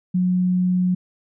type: tone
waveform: sine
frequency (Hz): 181.7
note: F#3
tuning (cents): -31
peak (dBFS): -16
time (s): 0.14-0.95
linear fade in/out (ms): 10
effects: none